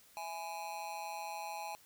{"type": "tone with amplitude modulation", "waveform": "square", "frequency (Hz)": 832, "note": "G#5", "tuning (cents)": 3, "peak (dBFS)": -37, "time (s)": [0.17, 1.75], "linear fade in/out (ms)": 0, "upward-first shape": "sine", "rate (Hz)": 173, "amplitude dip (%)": 90, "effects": ["white hiss -63 dBFS RMS until 1.85 s"]}